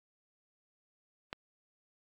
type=click; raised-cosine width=0.3 ms; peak=-21 dBFS; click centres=1.329 s; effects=AAC 48 kbps